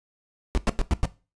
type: noise bursts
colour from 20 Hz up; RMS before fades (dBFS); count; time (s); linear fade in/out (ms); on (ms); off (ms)
brown; -20; 5; 0.55-1.055; 0; 25; 95
effects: noise-tail reverb RT60 0.3 s tail -17 dB re dry + resampled to 22050 Hz